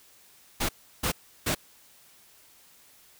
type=noise bursts; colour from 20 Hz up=pink; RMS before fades=-27 dBFS; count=3; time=0.6-1.55 s; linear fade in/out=10 ms; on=90 ms; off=340 ms; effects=white hiss -57 dBFS RMS until 3.19 s